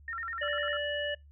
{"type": "tone with vibrato", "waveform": "sine", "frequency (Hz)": 1580, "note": "G6", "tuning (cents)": 13, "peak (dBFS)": -34, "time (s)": [0.08, 0.77], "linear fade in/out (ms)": 2, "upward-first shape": "square", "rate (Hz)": 10, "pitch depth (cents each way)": 260}
{"type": "harmonic tone", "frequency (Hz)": 585, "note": "D5", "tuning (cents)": -7, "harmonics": [1, 3, 5], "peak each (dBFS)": [-33, -35, -37], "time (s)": [0.41, 1.15], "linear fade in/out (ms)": 10}
{"effects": ["noise-tail reverb RT60 0.2 s tail -25 dB re dry", "added 72 Hz sine -52 dBFS peak until 1.31 s"]}